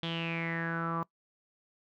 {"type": "tone with low-pass filter sweep", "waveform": "sawtooth", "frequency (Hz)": 166.3, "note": "E3", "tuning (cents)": 16, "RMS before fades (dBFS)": -34, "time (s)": [0.03, 1.03], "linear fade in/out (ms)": 0, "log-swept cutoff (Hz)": [3400, 1100], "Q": 8.7, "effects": ["noise-tail reverb RT60 0.1 s tail -22 dB re dry"]}